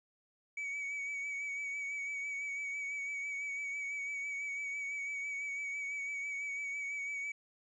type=tone with vibrato; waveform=triangle; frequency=2264 Hz; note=C#7; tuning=36 cents sharp; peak=-35 dBFS; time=0.57-7.32 s; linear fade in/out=5 ms; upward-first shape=sine; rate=6 Hz; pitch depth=31 cents each way; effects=resampled to 22050 Hz + 12-bit